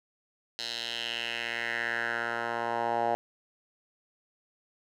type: tone with band-pass filter sweep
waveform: 10% pulse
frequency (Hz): 117.2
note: A#2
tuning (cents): +10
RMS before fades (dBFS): -32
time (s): 0.59-3.15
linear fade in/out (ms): 0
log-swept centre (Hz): 4200 to 760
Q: 3.3
effects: none